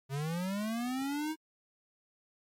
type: linear sweep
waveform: square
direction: up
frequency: 132.4 to 320 Hz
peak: -33 dBFS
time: 0.09-1.36 s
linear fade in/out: 50 ms
effects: MP3 64 kbps